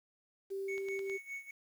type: tone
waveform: sine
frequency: 390.1 Hz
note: G4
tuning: 8 cents flat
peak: -36 dBFS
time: 0.5-1.18 s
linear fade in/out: 20 ms
type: tone with tremolo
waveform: triangle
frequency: 2217 Hz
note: C#7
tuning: in tune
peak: -37 dBFS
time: 0.68-1.51 s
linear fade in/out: 5 ms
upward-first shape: sine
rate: 4.9 Hz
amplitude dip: 85%
type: click train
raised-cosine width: 0.2 ms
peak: -33 dBFS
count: 4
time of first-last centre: 0.78-1.098 s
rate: 9.44 Hz
effects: 10-bit